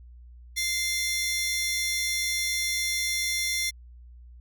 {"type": "tone cluster", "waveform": "sawtooth", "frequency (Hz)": [2087, 3494, 5600], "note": ["C7", "A7", "F8"], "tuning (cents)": [-5, -13, 4], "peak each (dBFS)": [-25, -30, -28], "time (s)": [0.56, 3.71], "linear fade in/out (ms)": 20, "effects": ["added 60 Hz sine -45 dBFS peak until 4.4 s"]}